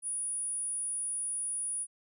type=tone; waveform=sine; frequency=9730 Hz; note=D#9; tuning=40 cents flat; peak=-32 dBFS; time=0.02-1.87 s; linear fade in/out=50 ms; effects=none